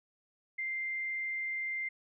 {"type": "tone", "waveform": "sine", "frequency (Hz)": 2093, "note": "C7", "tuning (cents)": 0, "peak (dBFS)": -33, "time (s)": [0.58, 1.89], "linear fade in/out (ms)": 10, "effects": []}